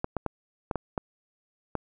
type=clicks; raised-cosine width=1 ms; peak=-14 dBFS; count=7; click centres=0.044 / 0.167 / 0.263 / 0.712 / 0.757 / 0.978 / 1.753 s; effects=none